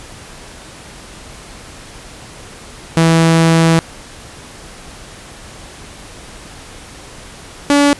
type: tone pair in turn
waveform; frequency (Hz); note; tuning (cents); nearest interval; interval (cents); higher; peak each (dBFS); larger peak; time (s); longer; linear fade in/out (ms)
sawtooth; 164.1 / 286.5; E3 / D4; -8 / -43; minor seventh; 965; second; -4; neither; 2.97-3.79 / 7.7-7.93; first; 0
effects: pink hiss -35 dBFS RMS until 7.99 s + resampled to 24000 Hz